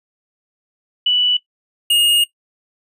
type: tone pair in turn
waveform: sine / square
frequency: 2961 / 2852 Hz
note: F#7 / F7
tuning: +1 / +36 cents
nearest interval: minor second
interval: 65 cents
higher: first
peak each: -12 dBFS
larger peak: neither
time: 1.06-1.37 / 1.9-2.24 s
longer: second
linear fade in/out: 5 ms
effects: noise-tail reverb RT60 0.1 s tail -17 dB re dry + resampled to 32000 Hz